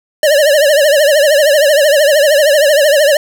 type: tone with vibrato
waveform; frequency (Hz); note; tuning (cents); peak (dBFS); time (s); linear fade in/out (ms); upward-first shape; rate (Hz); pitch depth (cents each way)
square; 587; D5; -1; -7; 0.23-3.17; 2; triangle; 13; 140
effects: none